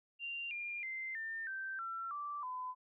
sine tone with pitch steps, 2777 / 2404 / 2080 / 1800.7 / 1558.5 / 1349 / 1167.6 / 1010.6 Hz, F7 / D7 / C7 / A6 / G6 / E6 / D6 / B5, -10 / +40 / -11 / +40 / -11 / +40 / -10 / +40 cents, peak -39 dBFS, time 0.19-2.75 s, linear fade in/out 50 ms, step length 320 ms, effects none

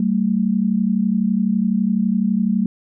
sine tone pair together, 192.44 / 224.4 Hz, G3 / A3, -32 / +34 cents, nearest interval minor third, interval 266 cents, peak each -18 dBFS, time 0-2.66 s, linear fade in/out 2 ms, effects none

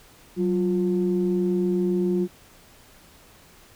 sine tone pair together, 187.1 / 353.2 Hz, F#3 / F4, +20 / +20 cents, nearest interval major seventh, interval 1100 cents, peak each -22 dBFS, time 0.36-2.28 s, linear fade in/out 50 ms, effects tanh soft clip ceiling -13 dBFS + pink hiss -52 dBFS RMS until 3.75 s

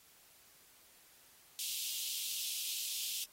pink high-pass noise, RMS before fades -40 dBFS, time 1.59-3.24 s, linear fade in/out 0 ms, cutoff 2800 Hz, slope 48 dB/octave, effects white hiss -63 dBFS RMS until 3.32 s + AAC 48 kbps

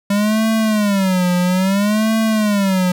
square tone with vibrato, 199.1 Hz, G3, 27 cents sharp, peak -14 dBFS, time 0.1-2.92 s, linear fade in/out 5 ms, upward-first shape sine, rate 0.6 Hz, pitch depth 190 cents each way, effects 8-bit

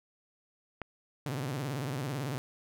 click, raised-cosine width 0.5 ms, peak -22 dBFS, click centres 0.817 s
sawtooth tone with vibrato, 135.7 Hz, C#3, 36 cents flat, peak -29 dBFS, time 1.26-2.38 s, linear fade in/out 0 ms, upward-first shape sine, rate 18 Hz, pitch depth 200 cents each way
effects none

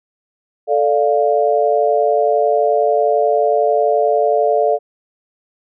sine chord, D minor, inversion second, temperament equal, 440 / 587.3 / 698.5 Hz, A4 / D5 / F5, 0 / 0 / 0 cents, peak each -16 dBFS, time 0.67-4.79 s, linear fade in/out 50 ms, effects none

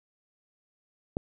click, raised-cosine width 2 ms, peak -16 dBFS, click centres 1.169 s, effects none

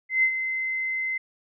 sine tone with ADSR envelope, 2062 Hz, C7, 26 cents flat, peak -16 dBFS, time 0.09-1.18 s, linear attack 140 ms, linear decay 75 ms, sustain -9 dB, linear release 8 ms, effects none

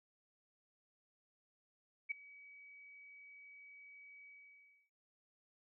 sine tone with ADSR envelope, 2273 Hz, C#7, 43 cents sharp, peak -33 dBFS, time 2.09-4.9 s, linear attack 22 ms, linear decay 9 ms, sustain -22 dB, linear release 640 ms, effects none

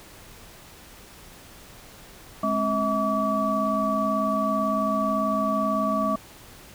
sine tone cluster, 209.5 / 267.6 / 642 / 1145 Hz, G#3 / C4 / E5 / D6, +15 / +39 / -46 / -44 cents, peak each -27 / -30 / -27 / -25 dBFS, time 2.43-6.16 s, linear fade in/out 5 ms, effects pink hiss -47 dBFS RMS until 6.74 s

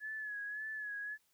sine tone with vibrato, 1701 Hz, G#6, 41 cents sharp, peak -39 dBFS, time 0-1.18 s, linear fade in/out 50 ms, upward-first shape sine, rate 1.8 Hz, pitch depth 49 cents each way, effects white hiss -75 dBFS RMS until 1.33 s

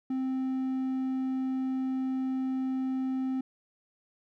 triangle tone, 261.6 Hz, C4, in tune, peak -26 dBFS, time 0.1-3.41 s, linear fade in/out 5 ms, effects none

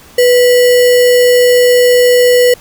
sine tone with sample-and-hold, 492.9 Hz, B4, 3 cents flat, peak -4 dBFS, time 0.18-2.54 s, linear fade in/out 5 ms, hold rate 2450 Hz, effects pink hiss -39 dBFS RMS until 2.6 s

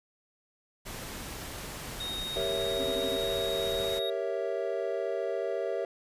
pink noise, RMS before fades -40 dBFS, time 0.85-4 s, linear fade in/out 20 ms
triangle tone with pitch glide, 3729 to 3764 Hz, A#7 to A#7, 0 to +16 cents, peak -33 dBFS, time 2-4.1 s, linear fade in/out 5 ms, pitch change +16 cents, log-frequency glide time 2.13-3.27 s
triangle chord, G diminished seventh, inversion none, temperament equal, 392 / 466.2 / 554.4 / 659.3 Hz, G4 / Bb4 / Db5 / Fb5, 0 / 0 / 0 / 0 cents, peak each -33 dBFS, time 2.36-5.85 s, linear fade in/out 2 ms
sine tone bursts, 265.7 Hz, C4, 27 cents sharp, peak -35 dBFS, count 5, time 2.79-3.17 s, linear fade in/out 10 ms, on 56 ms, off 25 ms
effects resampled to 32000 Hz

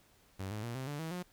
sawtooth tone with pitch steps, 96 / 106.52 / 118.19 / 131.14 / 145.51 / 161.45 / 179.14 Hz, G2 / G#2 / A#2 / C3 / D3 / E3 / F3, -36 / +44 / +24 / +4 / -16 / -36 / +44 cents, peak -34 dBFS, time 0.39-1.23 s, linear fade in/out 10 ms, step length 120 ms, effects pink hiss -66 dBFS RMS until 1.32 s

